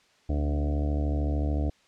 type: harmonic tone with a mistuned harmonic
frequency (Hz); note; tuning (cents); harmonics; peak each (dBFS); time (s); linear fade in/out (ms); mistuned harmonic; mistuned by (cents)
73.42; D2; 0; 1 / 2 / 3 / 4 / 5 / 6 / 7 / 8 / 9 / 10; -25 / -36 / -39 / -33 / -47 / -43 / -42 / -44 / -41 / -46; 0.29-1.7; 5; 2; -19
effects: white hiss -62 dBFS RMS until 1.87 s + low-pass 5000 Hz 12 dB/octave